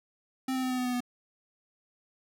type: tone with pitch steps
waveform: square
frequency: 261.6 / 258.9 / 256.2 / 253.6 / 250.9 / 248.3 / 245.8 Hz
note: C4 / C4 / C4 / B3 / B3 / B3 / B3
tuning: 0 / -18 / -36 / +46 / +28 / +9 / -8 cents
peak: -29 dBFS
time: 0.48-1.005 s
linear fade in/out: 5 ms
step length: 75 ms
effects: none